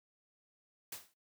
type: noise with exponential decay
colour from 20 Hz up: white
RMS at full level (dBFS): -40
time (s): 0.92-1.14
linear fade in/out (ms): 5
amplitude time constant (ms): 46
effects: noise-tail reverb RT60 0.1 s tail -17 dB re dry